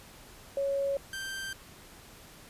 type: tone pair in turn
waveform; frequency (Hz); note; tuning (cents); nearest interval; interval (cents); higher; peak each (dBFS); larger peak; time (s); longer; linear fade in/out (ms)
sine / sawtooth; 554.4 / 1568.1; C#5 / G6; 0 / 0; octave + tritone; 1800; second; -27 / -32; first; 0.57-0.97 / 1.13-1.53; neither; 2
effects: pink hiss -52 dBFS RMS until 2.49 s + resampled to 32000 Hz